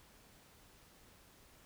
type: silence
effects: pink hiss -63 dBFS RMS until 1.65 s